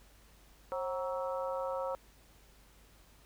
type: harmonic tone with a mistuned harmonic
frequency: 187.6 Hz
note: F#3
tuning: 24 cents sharp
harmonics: 3 / 4 / 5 / 6 / 7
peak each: -35 / -45 / -41 / -46 / -43 dBFS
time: 0.72-1.95 s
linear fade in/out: 0 ms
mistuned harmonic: 3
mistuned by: -79 cents
effects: added 50 Hz sine -61 dBFS peak until 3.25 s + pink hiss -63 dBFS RMS until 3.25 s